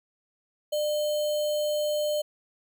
sine tone with sample-and-hold, 600 Hz, D5, 37 cents sharp, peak -24 dBFS, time 0.72-2.22 s, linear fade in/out 10 ms, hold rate 3675 Hz, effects none

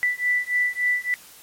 sine beating tone pair, 1975.5 / 1979 Hz, B6 / B6, 0 / +3 cents, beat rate 3.5 Hz, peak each -23 dBFS, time 0.03-1.14 s, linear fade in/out 0 ms, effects white hiss -47 dBFS RMS until 1.42 s + MP3 64 kbps

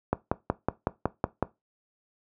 click train, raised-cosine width 1 ms, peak -9 dBFS, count 8, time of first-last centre 0.13-1.426 s, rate 5.4 Hz, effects noise-tail reverb RT60 0.2 s tail -18 dB re dry + high-pass 60 Hz 12 dB/octave

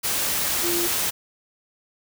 sine tone in noise, 344.9 Hz, F4, 22 cents flat, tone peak -25 dBFS, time 0.63-0.88 s, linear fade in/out 20 ms, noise white, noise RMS -24 dBFS, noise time 0.03-1.11 s, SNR -4 dB, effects none

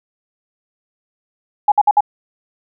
sine tone bursts, 830.6 Hz, G#5, in tune, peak -7 dBFS, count 4, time 1.68-2.007 s, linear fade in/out 5 ms, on 39 ms, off 57 ms, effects none

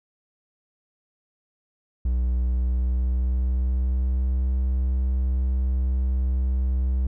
triangle tone with pitch glide, 61.6 to 64.14 Hz, B1 to C2, -4 to -34 cents, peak -18 dBFS, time 2.05-7.07 s, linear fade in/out 5 ms, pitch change +70 cents, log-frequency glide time 2.36-4.4 s, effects none

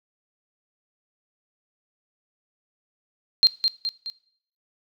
sine tone with echo, 4186 Hz, C8, in tune, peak -11 dBFS, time 3.43-3.47 s, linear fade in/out 0 ms, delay 210 ms, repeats 3, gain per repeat -6 dB, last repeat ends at 4.1 s, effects noise-tail reverb RT60 0.6 s tail -19 dB re dry

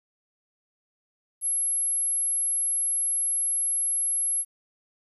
sine tone, 11080 Hz, F9, 15 cents flat, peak -23 dBFS, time 1.41-4.45 s, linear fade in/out 50 ms, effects 9-bit

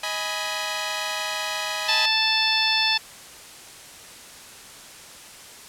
10% pulse chord, G# minor, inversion second, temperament equal with one note detuned, 629.5 / 830.6 / 987.8 Hz, D#5 / G#5 / B5, +20 / 0 / 0 cents, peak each -22 dBFS, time 0.03-2.06 s, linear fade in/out 5 ms
harmonic tone, 880 Hz, A5, in tune, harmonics 1 / 2 / 3 / 4 / 5 / 6, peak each -28 / -28 / -25 / -24 / -26 / -26 dBFS, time 1.88-2.98 s, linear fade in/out 10 ms
effects white hiss -43 dBFS RMS until 5.68 s + low-pass 10000 Hz 12 dB/octave

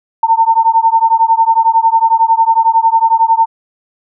sine beating tone pair, 900 / 911 Hz, A5 / A#5, +39 / -40 cents, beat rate 11 Hz, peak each -10 dBFS, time 0.23-3.46 s, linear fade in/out 5 ms, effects none

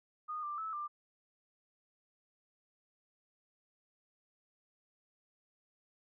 sine tone with pitch steps, 1231 / 1184 / 1305 / 1189 Hz, D#6 / D6 / E6 / D6, -19 / +14 / -18 / +21 cents, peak -37 dBFS, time 0.28-0.88 s, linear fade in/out 20 ms, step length 150 ms, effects none

